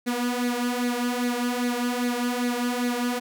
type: tone with flanger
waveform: sawtooth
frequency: 244.1 Hz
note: B3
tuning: 20 cents flat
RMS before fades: -26 dBFS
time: 0.06-3.2 s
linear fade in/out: 20 ms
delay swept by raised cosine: 0.46 to 3.46 ms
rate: 2.5 Hz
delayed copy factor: +0.65
effects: none